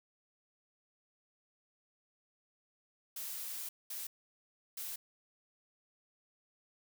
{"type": "noise bursts at uneven times", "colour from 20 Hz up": "blue", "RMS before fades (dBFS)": -42, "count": 3, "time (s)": [[3.16, 3.69], [3.9, 4.07], [4.77, 4.96]], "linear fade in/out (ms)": 5, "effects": []}